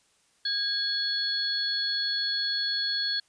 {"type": "tone cluster", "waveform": "sine", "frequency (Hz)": [1633, 3395, 4351], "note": ["G#6", "G#7", "C#8"], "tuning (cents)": [-30, 37, -33], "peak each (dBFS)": [-33, -34, -27], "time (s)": [0.45, 3.2], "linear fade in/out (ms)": 5, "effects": ["white hiss -66 dBFS RMS until 3.28 s", "resampled to 22050 Hz"]}